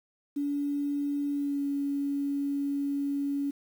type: tone with pitch glide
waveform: sine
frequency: 286.3 to 281.9 Hz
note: D4 to C#4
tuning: -44 to +29 cents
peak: -27 dBFS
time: 0.36-3.51 s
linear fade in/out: 10 ms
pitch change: -27 cents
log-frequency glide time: 1.3-1.62 s
effects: 9-bit